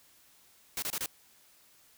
white noise bursts, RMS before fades -34 dBFS, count 4, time 0.77-1.06 s, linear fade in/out 2 ms, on 53 ms, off 26 ms, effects white hiss -62 dBFS RMS until 1.97 s

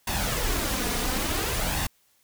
pink noise with flanger, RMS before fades -27 dBFS, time 0.07-1.87 s, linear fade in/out 5 ms, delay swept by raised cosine 1.1 to 4.2 ms, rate 0.57 Hz, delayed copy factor +0.55, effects white hiss -65 dBFS RMS until 2.23 s

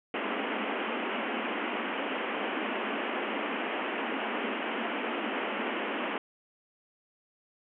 pink band-pass noise, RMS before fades -33 dBFS, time 0.14-6.18 s, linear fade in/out 2 ms, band 210 to 3100 Hz, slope 96 dB/octave, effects none

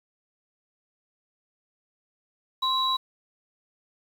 sine tone pair together, 1046.5 / 3902 Hz, C6 / B7, 0 / -22 cents, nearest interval octave + major seventh, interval 2278 cents, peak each -25 dBFS, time 2.62-2.97 s, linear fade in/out 10 ms, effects 8-bit

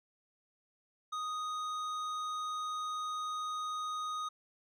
sine tone with hard clipping, 1244.5 Hz, D#6, in tune, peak -37 dBFS, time 1.12-4.29 s, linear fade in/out 10 ms, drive 10 dB, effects none

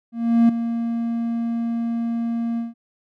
triangle tone with ADSR envelope, 232.2 Hz, A#3, 7 cents flat, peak -8 dBFS, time 0.12-2.74 s, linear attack 370 ms, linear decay 5 ms, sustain -11 dB, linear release 160 ms, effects none

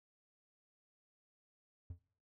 triangle tone with exponential decay, 87.31 Hz, F2, in tune, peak -39 dBFS, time 1.9-2.02 s, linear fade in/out 5 ms, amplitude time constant 24 ms, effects noise-tail reverb RT60 0.5 s tail -19 dB re dry

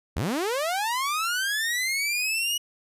sawtooth linear sweep, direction up, 55.3 to 2922 Hz, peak -21 dBFS, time 0.16-2.58 s, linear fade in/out 10 ms, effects resampled to 32000 Hz

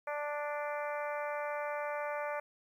harmonic tone, 294 Hz, D4, 2 cents sharp, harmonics 2 / 3 / 4 / 5 / 6 / 7 / 8, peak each -37 / -41 / -43 / -45 / -47 / -48 / -49 dBFS, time 0.07-2.4 s, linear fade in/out 5 ms, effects 11-bit

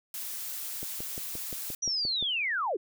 blue noise, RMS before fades -37 dBFS, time 0.14-1.75 s, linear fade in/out 2 ms
click train, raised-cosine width 2 ms, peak -27 dBFS, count 9, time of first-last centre 0.83-2.226 s, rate 5.73 Hz
sine linear sweep, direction down, 5920 to 319.6 Hz, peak -27 dBFS, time 1.82-2.77 s, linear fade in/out 10 ms
effects none

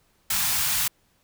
white band-stop noise, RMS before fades -24 dBFS, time 0.3-0.88 s, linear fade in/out 5 ms, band 200 to 800 Hz, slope 24 dB/octave, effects pink hiss -65 dBFS RMS until 1.23 s

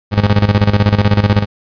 30% pulse tone with tremolo, 102.7 Hz, G#2, 19 cents flat, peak -4 dBFS, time 0.11-1.46 s, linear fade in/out 50 ms, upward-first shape square, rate 16 Hz, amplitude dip 75%, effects resampled to 11025 Hz

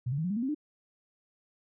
sine tone with pitch steps, 123.47 / 140.2 / 159.2 / 180.77 / 205.3 / 233.1 / 264.7 / 300.5 Hz, B2 / C#3 / D#3 / F#3 / G#3 / A#3 / C4 / D4, 0 / +20 / +40 / -40 / -20 / 0 / +20 / +40 cents, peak -28 dBFS, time 0.06-0.548 s, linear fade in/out 10 ms, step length 61 ms, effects none

